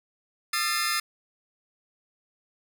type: tone cluster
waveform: sawtooth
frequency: 1224 / 1347 / 1771 / 2108 / 5030 Hz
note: D#6 / E6 / A6 / C7 / D#8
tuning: -29 / +37 / +11 / +12 / +18 cents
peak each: -28 dBFS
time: 0.53-1 s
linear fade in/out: 5 ms
effects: none